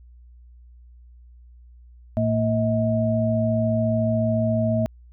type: tone cluster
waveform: sine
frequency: 112.5 / 226.6 / 636 Hz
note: A2 / A#3 / D#5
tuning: +39 / -49 / +38 cents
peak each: -23 dBFS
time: 2.17-4.86 s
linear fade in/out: 0 ms
effects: added 60 Hz sine -45 dBFS peak until 5.12 s